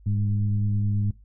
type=tone with frequency modulation; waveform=sine; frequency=103.83 Hz; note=G#2; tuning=in tune; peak=-21 dBFS; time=0.06-1.11 s; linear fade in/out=5 ms; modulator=99.2 Hz; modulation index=0.64; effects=noise-tail reverb RT60 0.2 s tail -18 dB re dry + added 50 Hz sine -48 dBFS peak until 1.24 s